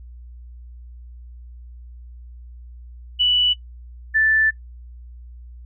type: tone pair in turn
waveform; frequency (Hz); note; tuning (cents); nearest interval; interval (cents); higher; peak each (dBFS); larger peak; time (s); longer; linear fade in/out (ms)
sine; 2960 / 1760; F#7 / A6; 0 / 0; major sixth; 900; first; -14; neither; 3.19-3.54 / 4.14-4.51; second; 20
effects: noise-tail reverb RT60 0.1 s tail -18 dB re dry + added 60 Hz sine -37 dBFS peak until 5.65 s